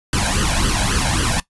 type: noise with flanger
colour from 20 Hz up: pink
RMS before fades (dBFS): -18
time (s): 0.13-1.4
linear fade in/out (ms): 2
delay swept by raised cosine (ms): 0.64 to 1.29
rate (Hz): 3.7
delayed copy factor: +0.8
effects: noise-tail reverb RT60 0.1 s tail -18 dB re dry + resampled to 24000 Hz